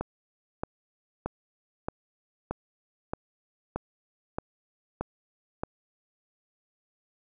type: click train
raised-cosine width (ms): 1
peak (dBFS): -16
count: 10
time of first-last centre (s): 0.01-5.635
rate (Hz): 1.6
effects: none